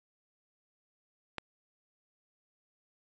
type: click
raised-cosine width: 0.3 ms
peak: -19 dBFS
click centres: 1.383 s
effects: resampled to 16000 Hz